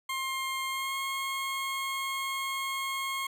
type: tone with pitch glide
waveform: 20% pulse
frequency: 1063 to 1081 Hz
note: C6 to C#6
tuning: +27 to -44 cents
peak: -26 dBFS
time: 0.09-3.27 s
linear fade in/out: 5 ms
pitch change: +29 cents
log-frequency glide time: 0.68-0.96 s
effects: none